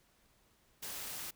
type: noise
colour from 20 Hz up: white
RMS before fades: -43 dBFS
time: 0.82-1.31 s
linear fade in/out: 10 ms
effects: pink hiss -70 dBFS RMS until 1.35 s